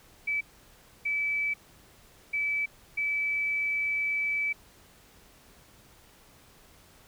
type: tone bursts at uneven times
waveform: sine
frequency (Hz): 2304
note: D7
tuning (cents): -34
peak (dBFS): -26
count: 4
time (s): 0.27-0.41 / 1.05-1.54 / 2.33-2.66 / 2.97-4.53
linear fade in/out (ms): 10
effects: pink hiss -57 dBFS RMS until 7.07 s